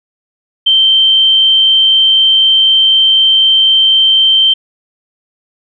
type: tone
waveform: sine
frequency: 3124 Hz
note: G7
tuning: 7 cents flat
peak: -5 dBFS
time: 0.66-4.54 s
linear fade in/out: 10 ms
effects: none